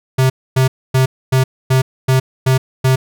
square tone bursts, 130.81 Hz, C3, in tune, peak -10 dBFS, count 8, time 0.18-2.96 s, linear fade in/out 10 ms, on 120 ms, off 260 ms, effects none

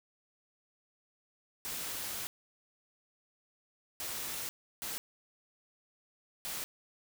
white noise bursts at uneven times, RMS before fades -39 dBFS, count 4, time 1.65-2.27 / 4-4.49 / 4.82-4.98 / 6.45-6.64 s, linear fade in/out 0 ms, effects none

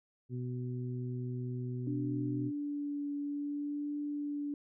harmonic tone, 124.5 Hz, B2, 14 cents sharp, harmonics 1 / 2 / 3, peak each -36 / -42 / -46 dBFS, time 0.29-2.52 s, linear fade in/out 50 ms
sine tone with vibrato, 289.9 Hz, D4, 22 cents flat, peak -34 dBFS, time 1.87-4.54 s, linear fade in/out 2 ms, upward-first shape triangle, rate 0.59 Hz, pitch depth 17 cents each way
effects none

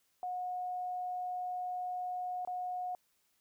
sine tone with dropouts, 726 Hz, F#5, 33 cents flat, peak -35 dBFS, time 0.23-2.95 s, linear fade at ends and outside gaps 1 ms, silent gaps 2.45-2.474 s, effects white hiss -75 dBFS RMS until 3.4 s

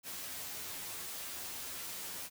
white noise with comb filter, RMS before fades -43 dBFS, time 0.03-2.3 s, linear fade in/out 50 ms, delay 11 ms, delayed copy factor +0.7, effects none

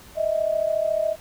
sine tone pair together, 617 / 651 Hz, D#5 / E5, -15 / -22 cents, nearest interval minor second, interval 93 cents, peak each -23 dBFS, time 0.15-1.16 s, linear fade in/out 50 ms, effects pink hiss -47 dBFS RMS until 1.2 s

